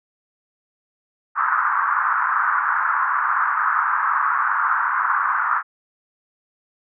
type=band-pass noise; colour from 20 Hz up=white; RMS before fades=-20 dBFS; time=1.35-5.63 s; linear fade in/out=50 ms; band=1000 to 1500 Hz; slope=48 dB/octave; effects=none